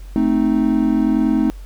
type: chord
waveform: triangle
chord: A diminished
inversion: none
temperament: equal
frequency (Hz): 220 / 261.6 / 311.1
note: A3 / C4 / Eb4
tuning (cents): 0 / 0 / 0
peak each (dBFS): -16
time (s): 0.16-1.5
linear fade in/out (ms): 0
effects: added 46 Hz sine -31 dBFS peak until 1.65 s + pink hiss -50 dBFS RMS until 1.65 s